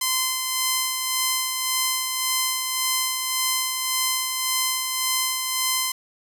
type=tone with tremolo; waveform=5% pulse; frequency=1033 Hz; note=C6; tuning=22 cents flat; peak=-8 dBFS; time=0.01-5.92 s; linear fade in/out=5 ms; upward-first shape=sine; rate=1.8 Hz; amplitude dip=40%; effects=none